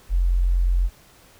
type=tone; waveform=sine; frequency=44.23 Hz; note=F1; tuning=23 cents sharp; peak=-16 dBFS; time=0.09-0.9 s; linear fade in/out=50 ms; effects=pink hiss -52 dBFS RMS until 1.39 s